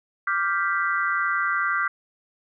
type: chord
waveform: sine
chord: G dominant seventh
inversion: second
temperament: equal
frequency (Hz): 1174.7 / 1396.9 / 1568 / 1975.5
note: D6 / F6 / G6 / B6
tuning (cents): 0 / 0 / 0 / 0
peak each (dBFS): -26 / -26 / -26 / -30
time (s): 0.27-1.88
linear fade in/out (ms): 5
effects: none